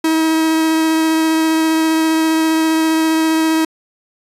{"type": "tone with vibrato", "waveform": "45% pulse", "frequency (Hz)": 319.8, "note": "D#4", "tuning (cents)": 48, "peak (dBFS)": -12, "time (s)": [0.04, 3.65], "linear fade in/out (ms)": 5, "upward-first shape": "sine", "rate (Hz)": 15, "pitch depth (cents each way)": 9, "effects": ["resampled to 32000 Hz"]}